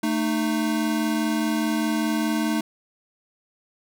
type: tone pair together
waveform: square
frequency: 221.9 / 306.8 Hz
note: A3 / D#4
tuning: +15 / -24 cents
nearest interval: tritone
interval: 561 cents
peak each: -25 dBFS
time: 0.03-2.61 s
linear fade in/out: 5 ms
effects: none